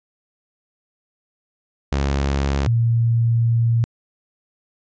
sawtooth / sine tone pair in turn, 69.4 / 116.12 Hz, C#2 / A#2, +3 / -6 cents, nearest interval major sixth, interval 891 cents, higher second, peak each -14 dBFS, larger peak neither, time 1.92-2.67 / 2.67-3.84 s, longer second, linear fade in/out 0 ms, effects resampled to 16000 Hz

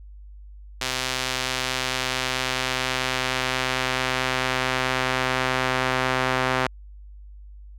sawtooth tone with band-pass filter sweep, 129.2 Hz, C3, 21 cents flat, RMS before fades -25 dBFS, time 0.81-6.67 s, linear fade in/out 5 ms, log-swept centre 4300 to 1500 Hz, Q 0.76, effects added 50 Hz sine -40 dBFS peak until 7.78 s

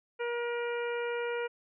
harmonic tone, 475.8 Hz, A#4, 35 cents sharp, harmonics 1 / 2 / 3 / 4 / 5 / 6, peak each -32 / -41 / -40 / -45 / -43 / -49 dBFS, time 0.19-1.48 s, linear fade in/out 20 ms, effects none

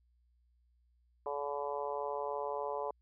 harmonic tone, 143.5 Hz, D3, 40 cents flat, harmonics 3 / 4 / 5 / 6 / 7 / 8, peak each -40 / -40 / -44 / -42 / -41 / -53 dBFS, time 1.26-2.91 s, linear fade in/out 2 ms, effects added 60 Hz sine -68 dBFS peak until 3.01 s

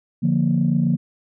sine chord, Bb major, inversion first, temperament equal, 146.83 / 174.61 / 233.1 Hz, D3 / F3 / Bb3, 0 / 0 / 0 cents, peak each -20 / -19 / -20 dBFS, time 0.22-0.97 s, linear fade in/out 20 ms, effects tanh soft clip ceiling -8 dBFS

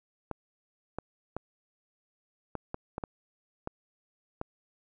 clicks, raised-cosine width 1 ms, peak -20 dBFS, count 9, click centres 0.313 / 0.986 / 1.366 / 2.553 / 2.744 / 2.981 / 3.038 / 3.674 / 4.414 s, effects none

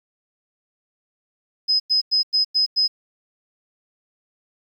sine tone bursts, 5060 Hz, D#8, 28 cents sharp, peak -15 dBFS, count 6, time 1.68-2.88 s, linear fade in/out 20 ms, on 120 ms, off 96 ms, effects 9-bit

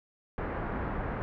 pink low-pass noise, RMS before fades -34 dBFS, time 0.38-1.22 s, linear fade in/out 0 ms, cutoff 1700 Hz, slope 24 dB/octave, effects none

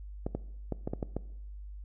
clicks, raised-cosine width 2 ms, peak -19 dBFS, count 7, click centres 0.265 / 0.35 / 0.723 / 0.875 / 0.935 / 1.028 / 1.166 s, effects noise-tail reverb RT60 0.8 s tail -19 dB re dry + added 50 Hz sine -41 dBFS peak until 1.84 s

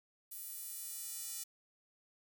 square tone with high-pass filter sweep, 268.5 Hz, C4, 45 cents sharp, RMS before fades -45 dBFS, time 0.31-1.44 s, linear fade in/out 10 ms, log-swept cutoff 12000 to 7500 Hz, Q 1.1, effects none

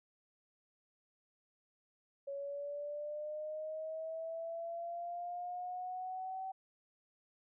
sine linear sweep, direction up, 555 to 765 Hz, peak -39 dBFS, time 2.27-6.52 s, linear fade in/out 10 ms, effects none

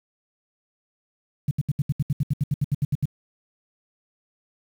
sine tone bursts, 142.6 Hz, C#3, 49 cents sharp, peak -18 dBFS, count 16, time 1.48-3.056 s, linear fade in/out 5 ms, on 31 ms, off 72 ms, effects 8-bit

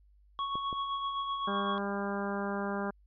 square tone with tremolo, 1108.7 Hz, C#6, in tune, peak -31 dBFS, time 0.39-1.78 s, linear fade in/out 0 ms, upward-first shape sine, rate 7.8 Hz, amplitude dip 40%
clicks, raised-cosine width 2 ms, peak -28 dBFS, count 2, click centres 0.555 / 0.728 s
harmonic tone, 200 Hz, G3, 35 cents sharp, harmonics 1 / 2 / 3 / 4 / 5 / 6 / 7 / 8, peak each -35 / -38 / -40 / -41 / -42 / -43 / -43 / -44 dBFS, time 1.47-2.91 s, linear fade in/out 10 ms
effects added 50 Hz sine -59 dBFS peak until 3.06 s + resampled to 11025 Hz

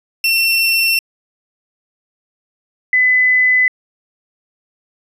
30% pulse / sine tone pair in turn, 2707 / 2009 Hz, E7 / B6, +45 / +29 cents, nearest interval perfect fourth, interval 516 cents, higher first, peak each -9 dBFS, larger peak neither, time 0.24-0.99 / 2.93-3.68 s, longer neither, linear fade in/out 2 ms, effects resampled to 32000 Hz

